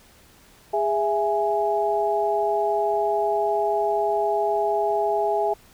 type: tone cluster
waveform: sine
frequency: 410.9 / 663 / 832 Hz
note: G#4 / E5 / G#5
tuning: -18 / +10 / +3 cents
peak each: -24 dBFS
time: 0.73-5.54 s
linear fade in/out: 10 ms
effects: pink hiss -53 dBFS RMS until 5.73 s